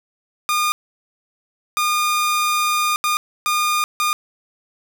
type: tone bursts at uneven times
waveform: sawtooth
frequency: 1216 Hz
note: D#6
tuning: 40 cents flat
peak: -13 dBFS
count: 5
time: 0.49-0.72 / 1.77-2.96 / 3.04-3.17 / 3.46-3.84 / 4-4.13 s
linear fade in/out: 0 ms
effects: none